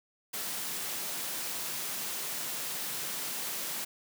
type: high-pass noise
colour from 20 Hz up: white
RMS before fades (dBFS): -36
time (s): 0.33-3.85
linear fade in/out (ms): 10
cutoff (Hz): 120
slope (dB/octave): 96
effects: none